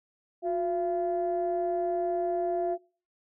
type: tone pair together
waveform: sine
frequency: 359.4 / 681.2 Hz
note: F4 / F5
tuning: +50 / -43 cents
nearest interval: major seventh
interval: 1107 cents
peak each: -28 dBFS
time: 0.42-2.78 s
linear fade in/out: 50 ms
effects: noise-tail reverb RT60 0.4 s tail -24 dB re dry + tanh soft clip ceiling -20 dBFS